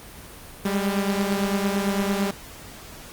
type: beating tone pair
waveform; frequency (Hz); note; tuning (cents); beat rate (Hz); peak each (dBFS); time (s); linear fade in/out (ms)
sawtooth; 196.6 / 205.5; G3 / G#3; +5 / -18; 8.9; -19 / -23; 0.65-2.31; 5
effects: pink hiss -42 dBFS RMS until 3.12 s + Opus 24 kbps